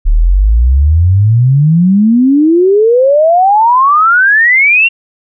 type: exponential sweep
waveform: sine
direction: up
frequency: 35.79 to 2794 Hz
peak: -4 dBFS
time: 0.05-4.89 s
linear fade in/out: 20 ms
effects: none